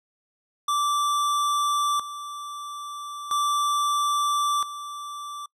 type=tone with tremolo; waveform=square; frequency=1170 Hz; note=D6; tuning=7 cents flat; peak=-22 dBFS; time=0.68-5.46 s; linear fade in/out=5 ms; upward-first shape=square; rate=0.38 Hz; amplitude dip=75%; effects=noise-tail reverb RT60 0.1 s tail -24 dB re dry + low-pass 11000 Hz 12 dB/octave